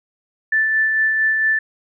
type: tone with tremolo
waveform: sine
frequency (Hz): 1760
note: A6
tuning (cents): 0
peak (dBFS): -13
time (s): 0.52-1.59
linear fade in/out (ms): 5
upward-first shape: sine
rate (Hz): 4.4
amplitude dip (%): 30
effects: none